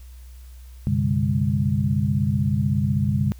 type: tone cluster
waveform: sine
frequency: 94.9 / 127.7 / 143.9 / 202.4 Hz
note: F#2 / C3 / D3 / G#3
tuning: +44 / -42 / -35 / -44 cents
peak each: -24 dBFS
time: 0.87-3.32 s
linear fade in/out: 0 ms
effects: added 62 Hz sine -39 dBFS peak until 3.39 s + white hiss -56 dBFS RMS until 3.39 s